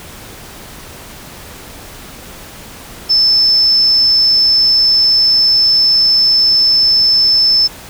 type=tone; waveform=sine; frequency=5270 Hz; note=E8; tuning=1 cent flat; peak=-7 dBFS; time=3.09-7.68 s; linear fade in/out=20 ms; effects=pink hiss -33 dBFS RMS until 7.89 s